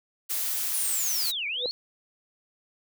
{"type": "noise", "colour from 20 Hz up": "blue", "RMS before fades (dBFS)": -29, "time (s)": [0.29, 1.32], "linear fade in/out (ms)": 20}
{"type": "linear two-way sweep", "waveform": "sine", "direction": "down then up", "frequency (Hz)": [10000, 2200, 4448], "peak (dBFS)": -28, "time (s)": [0.74, 1.71], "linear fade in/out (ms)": 0, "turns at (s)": 1.47}
{"type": "tone with exponential growth", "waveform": "sine", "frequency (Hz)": 494.4, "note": "B4", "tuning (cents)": 2, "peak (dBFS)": -24, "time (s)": [1.54, 1.66], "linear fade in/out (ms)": 1, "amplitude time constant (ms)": 25}
{"effects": []}